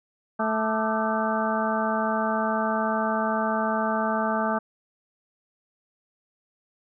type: harmonic tone with a mistuned harmonic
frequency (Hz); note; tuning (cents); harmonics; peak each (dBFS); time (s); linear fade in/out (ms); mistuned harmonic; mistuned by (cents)
219.4; A3; -5; 1 / 2 / 3 / 4 / 5 / 6 / 7; -28 / -34 / -28 / -29 / -30 / -34 / -33; 0.39-4.59; 10; 5; +130
effects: none